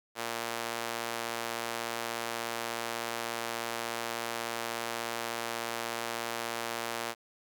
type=tone with high-pass filter; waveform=sawtooth; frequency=116.54 Hz; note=A#2; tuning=in tune; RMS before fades=-36 dBFS; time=0.15-7.15 s; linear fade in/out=50 ms; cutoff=590 Hz; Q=0.65; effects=none